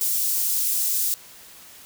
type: high-pass noise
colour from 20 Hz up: white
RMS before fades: -23 dBFS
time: 0.01-1.14 s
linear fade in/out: 0 ms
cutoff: 6900 Hz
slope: 12 dB/octave
effects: white hiss -46 dBFS RMS until 1.85 s

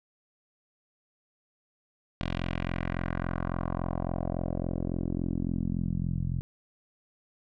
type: tone with low-pass filter sweep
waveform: 10% pulse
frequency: 43.59 Hz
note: F1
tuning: 3 cents flat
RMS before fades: -31 dBFS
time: 2.21-6.41 s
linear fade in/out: 0 ms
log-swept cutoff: 3500 to 130 Hz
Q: 1.9
effects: none

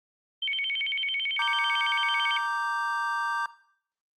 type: tone with vibrato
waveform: sine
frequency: 2637 Hz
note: E7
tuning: in tune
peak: -26 dBFS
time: 0.42-2.38 s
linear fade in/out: 5 ms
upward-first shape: square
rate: 9 Hz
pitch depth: 290 cents each way
type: chord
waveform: triangle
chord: G minor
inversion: first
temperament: equal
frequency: 932.3 / 1174.7 / 1568 Hz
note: Bb5 / D6 / G6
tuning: 0 / 0 / 0 cents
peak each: -29 dBFS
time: 1.39-3.46 s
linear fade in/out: 2 ms
effects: noise-tail reverb RT60 0.6 s tail -17 dB re dry + Opus 48 kbps

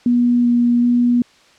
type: tone with vibrato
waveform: sine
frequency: 241 Hz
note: B3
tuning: 42 cents flat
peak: -11 dBFS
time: 0.06-1.22 s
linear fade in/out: 2 ms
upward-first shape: square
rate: 1.3 Hz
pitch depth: 8 cents each way
effects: white hiss -50 dBFS RMS until 1.58 s + low-pass 5000 Hz 12 dB/octave

